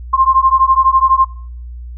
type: beating tone pair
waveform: sine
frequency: 1053 / 1065 Hz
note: C6 / C6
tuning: +11 / +30 cents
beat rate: 12 Hz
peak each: -11 dBFS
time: 0.13-1.25 s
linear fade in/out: 10 ms
effects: noise-tail reverb RT60 0.6 s tail -24 dB re dry + added 60 Hz sine -26 dBFS peak until 1.97 s